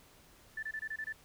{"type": "tone bursts", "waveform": "sine", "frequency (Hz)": 1760, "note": "A6", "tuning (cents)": 0, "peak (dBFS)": -36, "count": 7, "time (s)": [0.57, 1.126], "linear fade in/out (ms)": 5, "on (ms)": 58, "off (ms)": 25, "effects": ["pink hiss -61 dBFS RMS until 1.24 s"]}